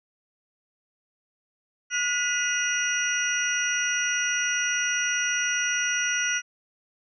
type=tone cluster; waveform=sine; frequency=1445 / 1985 / 2512 / 2842 / 5810 Hz; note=F#6 / B6 / D#7 / F7 / F#8; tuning=-41 / +8 / +16 / +30 / -32 cents; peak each=-27 / -31 / -34 / -32 / -28 dBFS; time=1.9-6.42 s; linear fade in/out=50 ms; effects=none